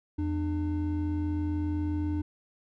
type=tone pair together; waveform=triangle; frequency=84.18 / 300 Hz; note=E2 / D4; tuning=+37 / +37 cents; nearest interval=octave + minor seventh; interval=2200 cents; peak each=-28 / -28 dBFS; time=0.18-2.22 s; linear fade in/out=10 ms; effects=none